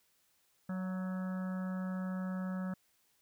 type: harmonic tone with a mistuned harmonic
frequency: 186.2 Hz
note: F#3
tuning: 11 cents sharp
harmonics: 1 / 3 / 4 / 5 / 6 / 7 / 8 / 9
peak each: -35 / -48 / -56 / -56 / -58 / -51 / -57 / -54 dBFS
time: 0.69-2.74 s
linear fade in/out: 5 ms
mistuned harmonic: 4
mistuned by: -40 cents
effects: white hiss -73 dBFS RMS until 3.21 s